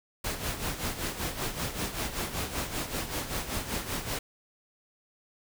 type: noise with tremolo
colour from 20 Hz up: pink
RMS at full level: -31 dBFS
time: 0.24-4.19 s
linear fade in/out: 5 ms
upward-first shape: sine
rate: 5.2 Hz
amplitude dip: 65%
effects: none

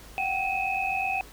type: tone cluster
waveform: sine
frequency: 732 / 772 / 2494 / 2582 Hz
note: F#5 / G5 / D#7 / E7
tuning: -19 / -27 / +3 / -37 cents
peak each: -34 / -29 / -32 / -30 dBFS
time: 0.18-1.21 s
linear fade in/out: 0 ms
effects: added 50 Hz sine -49 dBFS peak until 1.32 s + pink hiss -49 dBFS RMS until 1.32 s

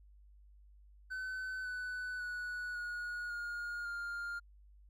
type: tone with pitch steps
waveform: triangle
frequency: 1518 / 1494.5 / 1471.4 / 1448.6 / 1426.2 / 1404.1 Hz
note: F#6 / F#6 / F#6 / F#6 / F6 / F6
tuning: +44 / +17 / -10 / -37 / +36 / +9 cents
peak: -36 dBFS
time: 1.1-4.4 s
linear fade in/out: 20 ms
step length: 550 ms
effects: added 50 Hz sine -57 dBFS peak until 4.89 s + MP3 64 kbps

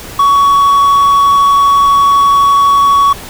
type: tone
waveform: triangle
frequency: 1122 Hz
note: C#6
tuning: 21 cents sharp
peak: -3 dBFS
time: 0.19-3.13 s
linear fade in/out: 5 ms
effects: pink hiss -28 dBFS RMS until 3.29 s

